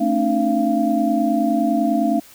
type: tone cluster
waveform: sine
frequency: 222.5 / 271.6 / 301.3 / 685 Hz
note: A3 / C#4 / D4 / F5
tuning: +20 / -35 / +44 / -34 cents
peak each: -21 dBFS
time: 0-2.2 s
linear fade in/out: 10 ms
effects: white hiss -46 dBFS RMS until 2.34 s